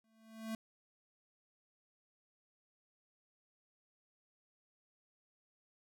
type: tone with exponential growth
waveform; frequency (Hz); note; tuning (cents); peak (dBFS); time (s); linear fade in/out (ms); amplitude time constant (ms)
square; 222.2; A3; +17; -37; 0.04-0.55; 2; 110
effects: none